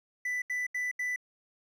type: tone bursts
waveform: triangle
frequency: 1987 Hz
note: B6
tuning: 10 cents sharp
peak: -28 dBFS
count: 4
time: 0.25-1.161 s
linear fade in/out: 5 ms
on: 170 ms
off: 77 ms
effects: none